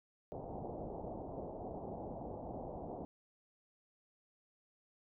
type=low-pass noise; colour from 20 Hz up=white; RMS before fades=-45 dBFS; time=0.32-3.05 s; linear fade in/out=0 ms; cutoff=810 Hz; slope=48 dB/octave; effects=none